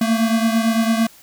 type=beating tone pair; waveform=square; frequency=224.1 / 233 Hz; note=A3 / A#3; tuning=+32 / -1 cents; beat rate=8.9 Hz; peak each=-17 / -22 dBFS; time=0.01-1.07 s; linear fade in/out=5 ms; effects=white hiss -47 dBFS RMS until 1.22 s